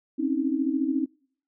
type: tone cluster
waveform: sine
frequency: 262.5 / 276.4 / 317.3 Hz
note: C4 / C#4 / D#4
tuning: +6 / -5 / +34 cents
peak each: -27 dBFS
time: 0.18-1.06 s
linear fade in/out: 20 ms
effects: noise-tail reverb RT60 0.5 s tail -24 dB re dry